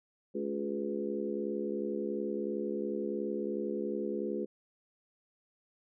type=harmonic tone with a mistuned harmonic; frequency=70.9 Hz; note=C#2; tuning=40 cents sharp; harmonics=3 / 4 / 5 / 6 / 7; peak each=-38 / -41 / -37 / -38 / -40 dBFS; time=0.34-4.46 s; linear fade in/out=20 ms; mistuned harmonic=6; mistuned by=-33 cents; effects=none

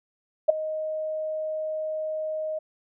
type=tone with ADSR envelope; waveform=sine; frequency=624 Hz; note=D#5; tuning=5 cents sharp; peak=-10 dBFS; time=0.48-2.59 s; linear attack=16 ms; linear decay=9 ms; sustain=-17 dB; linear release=9 ms; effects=none

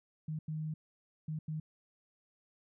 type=tone bursts at uneven times; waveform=sine; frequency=155.56 Hz; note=D#3; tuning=in tune; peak=-35 dBFS; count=4; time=0.28-0.39 / 0.48-0.74 / 1.28-1.39 / 1.48-1.6 s; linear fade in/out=5 ms; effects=none

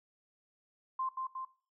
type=tone with echo; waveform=sine; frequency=1046.5 Hz; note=C6; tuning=in tune; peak=-32 dBFS; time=0.99-1.09 s; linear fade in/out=5 ms; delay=180 ms; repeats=2; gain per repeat=-3 dB; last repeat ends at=1.45 s; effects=noise-tail reverb RT60 0.4 s tail -18 dB re dry

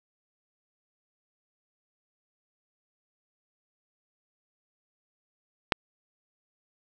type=click; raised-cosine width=0.3 ms; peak=-4 dBFS; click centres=5.722 s; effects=none

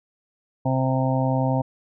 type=harmonic tone; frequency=131.2 Hz; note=C3; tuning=5 cents sharp; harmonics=1 / 2 / 4 / 5 / 6 / 7; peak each=-22 / -25 / -28 / -29 / -30 / -30 dBFS; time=0.65-1.62 s; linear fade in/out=10 ms; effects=none

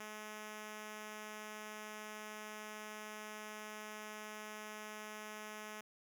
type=tone; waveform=5% pulse; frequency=213.4 Hz; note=G#3; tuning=47 cents sharp; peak=-35 dBFS; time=0-5.81 s; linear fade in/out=5 ms; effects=none

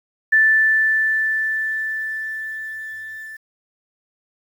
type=tone with level ramp; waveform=sine; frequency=1760 Hz; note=A6; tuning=in tune; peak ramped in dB=-10 to -32 dBFS; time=0.32-3.37 s; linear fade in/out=10 ms; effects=8-bit

